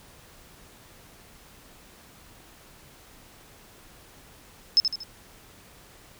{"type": "tone with echo", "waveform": "sine", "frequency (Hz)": 5210, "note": "E8", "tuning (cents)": -21, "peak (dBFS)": -14, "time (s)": [4.77, 4.8], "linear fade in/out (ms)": 0, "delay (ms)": 78, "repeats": 3, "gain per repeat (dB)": -7, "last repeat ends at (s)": 5.034, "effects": ["pink hiss -52 dBFS RMS until 6.19 s"]}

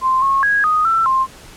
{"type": "tone with pitch steps", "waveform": "sine", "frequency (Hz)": [1044, 1089, 1651, 1244, 1336, 1055], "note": ["C6", "C#6", "G#6", "D#6", "E6", "C6"], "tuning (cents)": [-4, -31, -11, -1, 23, 14], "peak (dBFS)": -12, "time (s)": [0.01, 1.27], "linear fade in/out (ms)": 50, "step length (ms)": 210, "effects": ["pink hiss -40 dBFS RMS until 1.56 s", "low-pass 11000 Hz 12 dB/octave"]}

